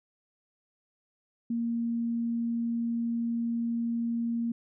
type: tone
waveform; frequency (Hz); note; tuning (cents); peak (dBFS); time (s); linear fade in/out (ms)
sine; 233.1; A#3; 0; -27; 1.5-4.52; 5
effects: none